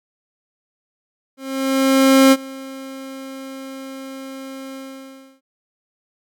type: tone with ADSR envelope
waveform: 30% pulse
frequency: 267.7 Hz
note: C4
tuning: 40 cents sharp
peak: -5 dBFS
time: 1.37-5.41 s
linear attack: 950 ms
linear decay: 43 ms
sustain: -23 dB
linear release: 660 ms
effects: none